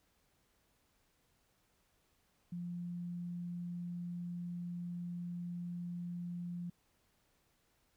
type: tone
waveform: sine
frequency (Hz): 174.61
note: F3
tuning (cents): 0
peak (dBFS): -39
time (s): 2.52-6.7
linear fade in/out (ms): 5
effects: pink hiss -75 dBFS RMS until 7.96 s